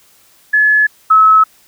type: tone pair in turn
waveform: sine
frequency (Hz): 1710 / 1292.6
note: A6 / E6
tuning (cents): -50 / -34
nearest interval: perfect fourth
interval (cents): 484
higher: first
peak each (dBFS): -7 / -4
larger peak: second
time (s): 0.53-0.87 / 1.1-1.44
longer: neither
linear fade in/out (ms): 10
effects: white hiss -49 dBFS RMS until 1.67 s